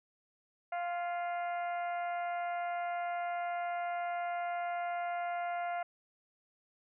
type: harmonic tone with a mistuned harmonic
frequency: 349.2 Hz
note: F4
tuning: in tune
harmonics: 2 / 3 / 4 / 5 / 6 / 7 / 8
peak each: -34 / -49 / -44 / -53 / -47 / -57 / -58 dBFS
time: 0.72-5.83 s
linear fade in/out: 5 ms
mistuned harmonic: 5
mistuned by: -27 cents
effects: none